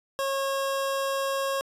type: tone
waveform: 25% pulse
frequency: 545 Hz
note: C#5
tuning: 29 cents flat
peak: -22 dBFS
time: 0.19-1.61 s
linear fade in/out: 0 ms
effects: resampled to 32000 Hz + 10-bit